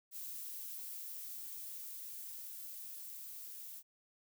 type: noise with level ramp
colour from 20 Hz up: violet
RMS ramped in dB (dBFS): -45 to -49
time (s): 0.11-3.83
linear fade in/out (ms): 50
effects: none